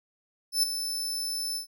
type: tone with ADSR envelope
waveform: sawtooth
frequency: 5274 Hz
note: E8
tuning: in tune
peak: -17 dBFS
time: 0.52-1.67 s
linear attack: 110 ms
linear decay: 10 ms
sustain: -10 dB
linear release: 110 ms
effects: none